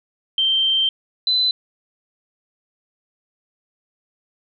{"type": "tone pair in turn", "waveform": "sine", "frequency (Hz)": [3136, 4022], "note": ["G7", "B7"], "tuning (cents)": [0, 31], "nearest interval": "major third", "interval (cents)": 431, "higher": "second", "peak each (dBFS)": -15, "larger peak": "neither", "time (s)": [[0.38, 0.89], [1.27, 1.51]], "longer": "first", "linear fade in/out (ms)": 2, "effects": []}